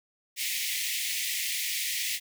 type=high-pass noise; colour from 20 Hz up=pink; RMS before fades=-31 dBFS; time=0.36-2.2 s; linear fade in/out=50 ms; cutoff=1900 Hz; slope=96 dB/octave; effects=none